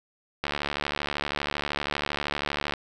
click train, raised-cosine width 0.3 ms, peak -11 dBFS, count 168, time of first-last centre 0.44-2.737 s, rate 72.7 Hz, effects none

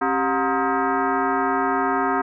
sine tone with frequency modulation, 270.3 Hz, C#4, 44 cents flat, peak -18 dBFS, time 0.01-2.22 s, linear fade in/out 10 ms, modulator 331 Hz, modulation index 3.9, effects none

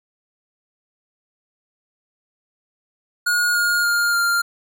square tone with pitch steps, 1440 / 1425.1 / 1410.4 / 1395.8 Hz, F#6 / F6 / F6 / F6, -47 / +35 / +17 / -1 cents, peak -17 dBFS, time 3.26-4.42 s, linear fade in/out 10 ms, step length 290 ms, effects none

